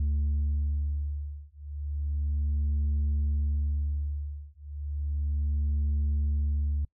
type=beating tone pair; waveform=sine; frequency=72.7 / 73.03 Hz; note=D2 / D2; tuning=-17 / -9 cents; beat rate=0.33 Hz; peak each=-27 dBFS; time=0-6.85 s; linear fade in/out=5 ms; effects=noise-tail reverb RT60 0.1 s tail -26 dB re dry + tanh soft clip ceiling -23 dBFS